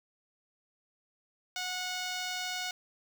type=tone with notch filter; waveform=5% pulse; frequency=732 Hz; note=F#5; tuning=19 cents flat; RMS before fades=-36 dBFS; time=1.56-2.71 s; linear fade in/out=2 ms; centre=9700 Hz; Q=0.7; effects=9-bit